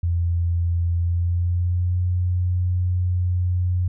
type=tone with pitch glide; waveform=sine; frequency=85.6 to 89.91 Hz; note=F2 to F#2; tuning=-34 to -49 cents; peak=-18 dBFS; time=0.03-3.88 s; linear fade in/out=5 ms; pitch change=+85 cents; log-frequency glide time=0.96-2.05 s; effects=none